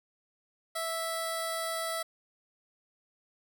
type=tone with notch filter; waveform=10% pulse; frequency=658 Hz; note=E5; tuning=3 cents flat; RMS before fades=-34 dBFS; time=0.75-2.03 s; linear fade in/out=10 ms; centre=2700 Hz; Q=1.1; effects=none